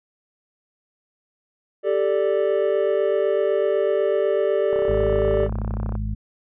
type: chord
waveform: triangle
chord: G suspended second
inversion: none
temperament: equal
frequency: 392 / 440 / 587.3 Hz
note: G4 / A4 / D5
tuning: 0 / 0 / 0 cents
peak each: -20 / -21 / -20 dBFS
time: 1.83-5.49 s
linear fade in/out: 50 ms
type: click train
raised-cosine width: 1 ms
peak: -19 dBFS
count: 41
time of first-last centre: 4.73-5.953 s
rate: 32.7 Hz
type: harmonic tone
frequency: 52.7 Hz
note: G#1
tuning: 26 cents sharp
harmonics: 1 / 2 / 3 / 4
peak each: -25 / -28 / -39 / -33 dBFS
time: 4.88-6.15 s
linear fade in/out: 10 ms
effects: resampled to 8000 Hz